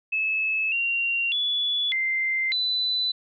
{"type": "tone with pitch steps", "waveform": "sine", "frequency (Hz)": [2599, 2760, 3427, 2086, 3995], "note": ["E7", "F7", "A7", "C7", "B7"], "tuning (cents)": [-25, -21, -46, -6, 19], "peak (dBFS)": -22, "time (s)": [0.12, 3.12], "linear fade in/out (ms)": 10, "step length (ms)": 600, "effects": []}